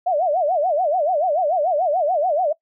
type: tone with vibrato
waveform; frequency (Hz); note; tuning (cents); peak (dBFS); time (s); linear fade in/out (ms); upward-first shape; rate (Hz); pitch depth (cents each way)
sine; 659.3; E5; 0; -16; 0.06-2.53; 10; sine; 6.9; 240
effects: noise-tail reverb RT60 0.1 s tail -22 dB re dry